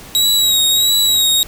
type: tone with vibrato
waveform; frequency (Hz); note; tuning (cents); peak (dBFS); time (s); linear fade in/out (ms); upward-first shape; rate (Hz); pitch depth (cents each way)
sawtooth; 3834; A#7; +48; -8; 0.15-1.43; 0; sine; 1.5; 40
effects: pink hiss -36 dBFS RMS until 1.47 s